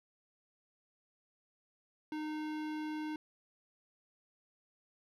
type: tone with hard clipping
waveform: sine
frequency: 307 Hz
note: D#4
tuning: 23 cents flat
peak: -39 dBFS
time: 2.12-3.16 s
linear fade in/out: 2 ms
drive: 18 dB
effects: none